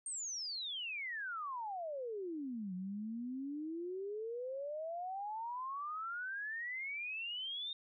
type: exponential two-way sweep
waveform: sine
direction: down then up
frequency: 8800 to 179.6 to 3694 Hz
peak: -39 dBFS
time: 0.06-7.73 s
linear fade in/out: 2 ms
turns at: 2.74 s
effects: none